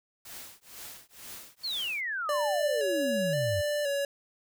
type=noise with tremolo; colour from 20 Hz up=white; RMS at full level=-42 dBFS; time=0.25-2.01 s; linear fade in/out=5 ms; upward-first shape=triangle; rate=2.1 Hz; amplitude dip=100%
type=exponential sweep; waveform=sine; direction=down; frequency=4523 to 86.2 Hz; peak=-30 dBFS; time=1.63-3.62 s; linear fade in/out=20 ms
type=tone with vibrato; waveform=square; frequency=576 Hz; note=D5; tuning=34 cents flat; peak=-28 dBFS; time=2.29-4.05 s; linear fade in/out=2 ms; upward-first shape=square; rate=0.96 Hz; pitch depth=40 cents each way
effects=none